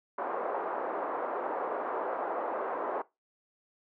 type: band-pass noise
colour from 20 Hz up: pink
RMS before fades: -34 dBFS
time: 0.18-3.02 s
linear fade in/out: 5 ms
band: 410 to 1200 Hz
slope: 24 dB/octave
effects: noise-tail reverb RT60 0.2 s tail -19 dB re dry